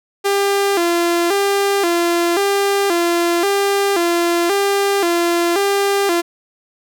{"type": "tone with vibrato", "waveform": "sawtooth", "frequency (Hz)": 370, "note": "F#4", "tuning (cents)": 0, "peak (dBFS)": -10, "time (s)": [0.24, 6.22], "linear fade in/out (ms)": 20, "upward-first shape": "square", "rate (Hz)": 0.94, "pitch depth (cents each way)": 130, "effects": []}